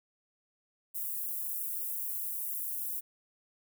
white high-pass noise, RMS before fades -36 dBFS, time 0.94-3.01 s, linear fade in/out 20 ms, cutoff 11000 Hz, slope 24 dB/octave, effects none

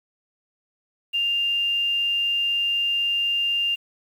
sine tone with quantisation, 2798 Hz, F7, 3 cents sharp, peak -20 dBFS, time 1.13-3.76 s, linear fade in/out 20 ms, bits 8, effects none

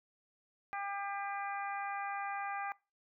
harmonic tone, 399.8 Hz, G4, 34 cents sharp, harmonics 2 / 3 / 4 / 5 / 6, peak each -39 / -43 / -45 / -47 / -49 dBFS, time 0.73-2.72 s, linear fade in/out 0 ms, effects noise-tail reverb RT60 0.3 s tail -23 dB re dry

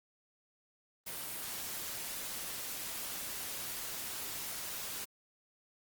white noise, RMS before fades -41 dBFS, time 1.06-5.05 s, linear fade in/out 10 ms, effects Opus 32 kbps

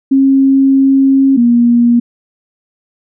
sine tone pair in turn, 270.3 / 238 Hz, C#4 / A#3, -44 / +36 cents, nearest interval major second, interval 220 cents, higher first, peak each -5 dBFS, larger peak neither, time 0.11-1.37 / 1.37-2 s, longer first, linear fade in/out 10 ms, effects none

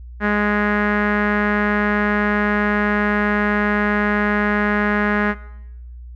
sawtooth tone with low-pass filter, 207.7 Hz, G#3, in tune, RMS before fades -18 dBFS, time 0.2-5.35 s, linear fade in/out 50 ms, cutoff 1700 Hz, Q 4.7, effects noise-tail reverb RT60 0.9 s tail -19 dB re dry + added 60 Hz sine -33 dBFS peak until 6.15 s

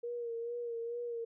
sine tone with vibrato, 470.6 Hz, A#4, 16 cents sharp, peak -36 dBFS, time 0.03-1.25 s, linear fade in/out 10 ms, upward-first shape sine, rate 2.3 Hz, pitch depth 37 cents each way, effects none

